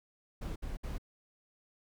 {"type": "noise bursts", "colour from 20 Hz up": "brown", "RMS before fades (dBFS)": -38, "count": 3, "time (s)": [0.41, 0.982], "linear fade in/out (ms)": 10, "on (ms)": 150, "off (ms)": 61, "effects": []}